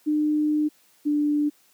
sine tone pair in turn, 301.9 / 295.2 Hz, D4 / D4, +48 / +9 cents, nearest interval unison, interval 39 cents, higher first, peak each -19 dBFS, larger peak neither, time 0.06-0.69 / 1.05-1.5 s, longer first, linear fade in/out 20 ms, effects white hiss -60 dBFS RMS until 1.73 s + high-pass 150 Hz 12 dB/octave

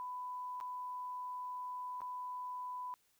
sine tone with dropouts, 997 Hz, B5, 16 cents sharp, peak -40 dBFS, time 0-2.94 s, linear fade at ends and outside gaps 0 ms, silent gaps 0.602-0.61 / 2.006-2.017 s, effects white hiss -74 dBFS RMS until 3.19 s

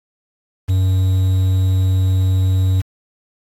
triangle tone with quantisation, 93.8 Hz, F#2, 24 cents sharp, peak -10 dBFS, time 0.68-2.82 s, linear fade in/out 20 ms, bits 6, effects AAC 64 kbps

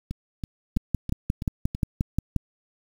two click trains, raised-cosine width 5 ms, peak -10 / -18 dBFS, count 10 / 6, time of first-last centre 0.77-2.363 / 0.11-1.749 s, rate 5.65 / 3.05 Hz, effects 7-bit

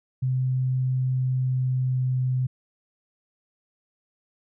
sine tone with pitch glide, 129 to 128.11 Hz, C3 to C3, -24 to -36 cents, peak -21 dBFS, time 0.22-2.47 s, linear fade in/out 10 ms, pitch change -12 cents, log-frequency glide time 1.03-2.24 s, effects none

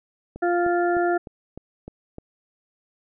click train, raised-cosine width 2 ms, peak -23 dBFS, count 7, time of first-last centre 0.36-2.184 s, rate 3.29 Hz
harmonic tone, 349.2 Hz, F4, in tune, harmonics 1 / 2 / 4 / 5, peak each -21 / -23 / -29 / -34 dBFS, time 0.42-1.18 s, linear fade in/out 10 ms
effects none

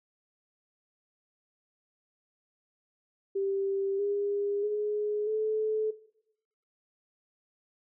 sine tone with pitch steps, 392 / 405.4 / 419.2 / 433.4 Hz, G4 / G#4 / G#4 / A4, 0 / -42 / +16 / -26 cents, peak -27 dBFS, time 3.35-5.91 s, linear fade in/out 10 ms, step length 640 ms, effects noise-tail reverb RT60 0.8 s tail -17 dB re dry

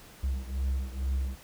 triangle beating tone pair, 65.41 / 67.61 Hz, C2 / C#2, 0 / -43 cents, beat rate 2.2 Hz, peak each -28 / -31 dBFS, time 0.23-1.36 s, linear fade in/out 10 ms, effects pink hiss -52 dBFS RMS until 1.43 s

